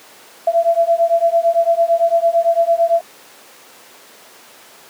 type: beating tone pair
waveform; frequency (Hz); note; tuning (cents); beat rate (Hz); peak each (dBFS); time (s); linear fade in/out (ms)
sine; 669 / 677.9; E5 / E5; +25 / +48; 8.9; -14; 0.47-3.01; 5
effects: pink hiss -42 dBFS RMS until 4.89 s + high-pass 400 Hz 12 dB/octave